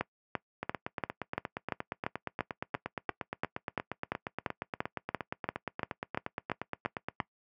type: two click trains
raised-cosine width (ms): 0.5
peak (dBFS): -19 / -15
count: 57 / 22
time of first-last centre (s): 0.63-7.203 / 0.01-7.202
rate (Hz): 8.52 / 2.92
effects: noise-tail reverb RT60 0.1 s tail -21 dB re dry + high-pass 100 Hz 12 dB/octave